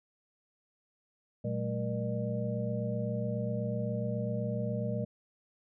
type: tone cluster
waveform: sine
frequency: 118.6 / 187.5 / 215 / 474.3 / 601 Hz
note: A#2 / F#3 / A3 / A#4 / D5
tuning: +30 / +23 / -40 / +30 / +40 cents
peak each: -34 / -38 / -37 / -40 / -38 dBFS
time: 1.44-5.05 s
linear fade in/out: 10 ms
effects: none